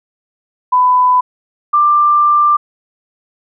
sine tone pair in turn, 1000 / 1185.1 Hz, B5 / D6, +21 / +15 cents, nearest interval minor third, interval 294 cents, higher second, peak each -7 dBFS, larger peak neither, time 0.72-1.21 / 1.73-2.57 s, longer second, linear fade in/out 10 ms, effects none

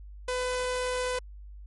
sawtooth tone, 502 Hz, B4, 28 cents sharp, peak -24 dBFS, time 0.28-1.19 s, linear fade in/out 5 ms, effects added 50 Hz sine -42 dBFS peak until 1.66 s + MP3 48 kbps

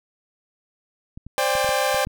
clicks, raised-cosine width 5 ms, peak -25 dBFS, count 7, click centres 1.175 / 1.266 / 1.553 / 1.645 / 1.691 / 1.945 / 2.071 s
sawtooth chord, C suspended second, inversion none, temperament equal with one note detuned, 523.3 / 587.3 / 799.1 Hz, C5 / D5 / G5, 0 / 0 / +33 cents, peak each -20 dBFS, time 1.38-2.05 s, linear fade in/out 0 ms
effects none

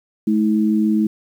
sine tone pair together, 214.7 / 321.4 Hz, A3 / E4, -42 / -44 cents, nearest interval perfect fifth, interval 698 cents, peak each -15 / -19 dBFS, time 0.27-1.07 s, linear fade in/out 5 ms, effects 8-bit

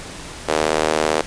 sawtooth tone with high-pass filter, 77.78 Hz, D#2, in tune, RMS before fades -19 dBFS, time 0.48-1.22 s, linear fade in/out 10 ms, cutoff 480 Hz, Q 1.6, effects pink hiss -34 dBFS RMS until 1.26 s + resampled to 22050 Hz

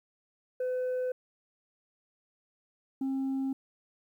sine tone pair in turn, 506 / 268 Hz, B4 / C4, +42 / +42 cents, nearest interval major seventh, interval 1100 cents, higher first, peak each -26 dBFS, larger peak neither, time 0.6-1.12 / 3.01-3.53 s, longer neither, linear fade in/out 5 ms, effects tanh soft clip ceiling -28 dBFS + 11-bit

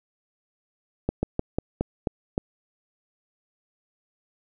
slowing click train, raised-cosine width 2 ms, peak -10 dBFS, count 7, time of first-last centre 1.09-2.379 s, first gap 140 ms, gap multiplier 1.17, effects none

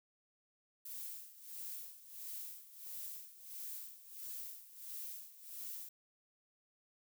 violet noise with tremolo, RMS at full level -45 dBFS, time 0.85-5.89 s, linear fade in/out 5 ms, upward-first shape sine, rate 1.5 Hz, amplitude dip 80%, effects none

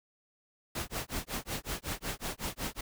pink noise with tremolo, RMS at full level -34 dBFS, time 0.75-2.81 s, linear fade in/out 5 ms, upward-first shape sine, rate 5.4 Hz, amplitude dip 100%, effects none

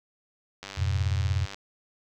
click train, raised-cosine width 0.2 ms, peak -21 dBFS, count 91, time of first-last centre 0.63-1.545 s, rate 98.4 Hz
sine chord, F diminished, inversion none, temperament equal with one note detuned, 87.31 / 103.83 / 124.04 Hz, F2 / Ab2 / Cb3, 0 / 0 / +8 cents, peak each -25 / -31 / -30 dBFS, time 0.77-1.46 s, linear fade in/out 20 ms
effects none

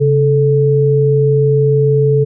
sine tone pair together, 137.52 / 436.6 Hz, C#3 / A4, -13 / -13 cents, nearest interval octave + minor sixth, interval 2000 cents, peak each -11 dBFS, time 0-2.25 s, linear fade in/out 20 ms, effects none

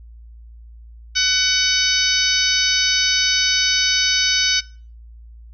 harmonic tone with a mistuned harmonic, 750 Hz, F#5, 23 cents sharp, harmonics 2 / 3 / 4 / 5 / 6 / 7 / 8, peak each -23 / -23 / -23 / -23 / -23 / -23 / -23 dBFS, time 1.15-4.61 s, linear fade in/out 20 ms, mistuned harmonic 6, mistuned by +24 cents, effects noise-tail reverb RT60 0.4 s tail -21 dB re dry + added 57 Hz sine -38 dBFS peak until 5.53 s

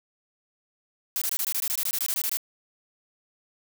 blue noise bursts, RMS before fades -27 dBFS, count 16, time 1.16-2.371 s, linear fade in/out 0 ms, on 56 ms, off 21 ms, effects none

